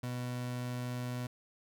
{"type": "tone", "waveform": "30% pulse", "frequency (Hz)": 123.7, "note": "B2", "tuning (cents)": 3, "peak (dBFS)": -33, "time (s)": [0.03, 1.27], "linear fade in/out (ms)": 5, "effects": []}